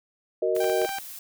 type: chord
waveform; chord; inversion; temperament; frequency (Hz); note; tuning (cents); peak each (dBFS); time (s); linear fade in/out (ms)
sine; D# minor; first; just; 373.4 / 466.7 / 622.3; F#4 / A#4 / D#5; +16 / +2 / 0; -26; 0.42-0.86; 5
type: noise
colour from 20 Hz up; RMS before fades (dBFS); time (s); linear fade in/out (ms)
blue; -40; 0.55-1.19; 2
type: clicks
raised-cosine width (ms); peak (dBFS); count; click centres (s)
0.3; -21; 7; 0.565 / 0.643 / 0.698 / 0.817 / 0.848 / 0.892 / 0.985
type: tone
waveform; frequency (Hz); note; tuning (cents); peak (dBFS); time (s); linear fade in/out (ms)
sawtooth; 784; G5; 0; -26; 0.6-0.99; 5
effects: none